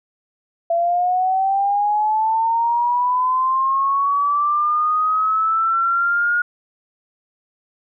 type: linear sweep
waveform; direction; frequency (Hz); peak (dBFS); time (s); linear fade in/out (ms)
sine; up; 672 to 1437; -15; 0.7-6.42; 5
effects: none